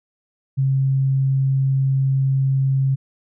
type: tone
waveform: sine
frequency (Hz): 134.7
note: C#3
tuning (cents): -49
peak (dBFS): -15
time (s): 0.57-2.96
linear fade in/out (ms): 20
effects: none